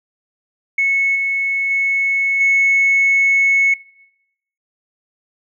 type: tone with level steps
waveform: sine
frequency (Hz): 2200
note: C#7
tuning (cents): -14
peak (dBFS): -12 / -15 / -13 / -9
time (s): 0.78-3.74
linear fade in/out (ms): 5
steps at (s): 1.15 / 1.7 / 2.4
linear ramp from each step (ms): 10
effects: noise-tail reverb RT60 0.9 s tail -24 dB re dry + tanh soft clip ceiling -7 dBFS